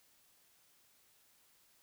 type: silence
effects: white hiss -69 dBFS RMS until 1.82 s